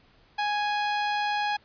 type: tone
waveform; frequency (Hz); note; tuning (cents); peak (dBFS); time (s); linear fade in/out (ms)
sawtooth; 830.6; G#5; 0; -21; 0.38-1.57; 10
effects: pink hiss -60 dBFS RMS until 1.64 s + resampled to 11025 Hz